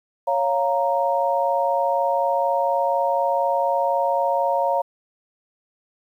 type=chord; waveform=sine; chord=Bb minor; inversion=first; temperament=equal; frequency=554.4 / 698.5 / 932.3 Hz; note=Db5 / F5 / Bb5; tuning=0 / 0 / 0 cents; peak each=-22 / -23 / -22 dBFS; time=0.27-4.82 s; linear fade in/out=10 ms; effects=9-bit